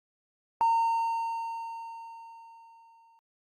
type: tone with exponential decay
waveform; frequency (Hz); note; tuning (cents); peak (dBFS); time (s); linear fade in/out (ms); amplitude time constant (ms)
triangle; 916; A#5; -31; -17; 0.61-3.19; 0; 560
effects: tanh soft clip ceiling -17 dBFS + Opus 48 kbps